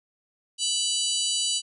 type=harmonic tone with a mistuned harmonic; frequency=987.8 Hz; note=B5; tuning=in tune; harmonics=3 / 4 / 5 / 6 / 7 / 8 / 9 / 10; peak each=-28 / -32 / -31 / -35 / -33 / -32 / -33 / -39 dBFS; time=0.58-1.62 s; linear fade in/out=50 ms; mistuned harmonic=5; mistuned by=-110 cents; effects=none